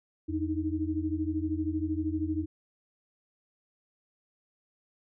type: tone cluster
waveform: sine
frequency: 85.3 / 305.5 / 318.3 Hz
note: F2 / D#4 / D#4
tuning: -40 / -32 / +39 cents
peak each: -34 / -32 / -32 dBFS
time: 0.28-2.46 s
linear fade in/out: 20 ms
effects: none